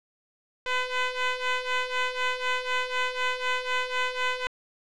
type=ring-modulated tone; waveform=10% pulse; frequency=505 Hz; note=B4; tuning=39 cents sharp; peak=-14 dBFS; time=0.66-4.47 s; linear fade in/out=2 ms; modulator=507 Hz; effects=low-pass 4000 Hz 12 dB/octave